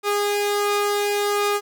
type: tone pair together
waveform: sawtooth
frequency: 410 / 1228.6 Hz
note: G#4 / D#6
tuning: -22 / -22 cents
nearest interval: octave + perfect fifth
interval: 1900 cents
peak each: -16 / -25 dBFS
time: 0.03-1.61 s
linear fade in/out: 50 ms
effects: none